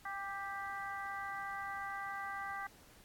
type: harmonic tone with a mistuned harmonic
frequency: 393.4 Hz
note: G4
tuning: 6 cents sharp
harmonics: 2 / 3 / 4 / 5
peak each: -44 / -44 / -45 / -47 dBFS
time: 0.05-2.67 s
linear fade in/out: 5 ms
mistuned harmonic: 2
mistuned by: +16 cents
effects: pink hiss -62 dBFS RMS until 3.04 s + AAC 64 kbps